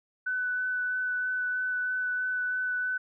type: tone with vibrato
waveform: sine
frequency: 1498 Hz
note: F#6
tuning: 21 cents sharp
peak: -27 dBFS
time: 0.26-2.98 s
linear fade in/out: 10 ms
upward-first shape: sine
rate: 3.1 Hz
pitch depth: 10 cents each way
effects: none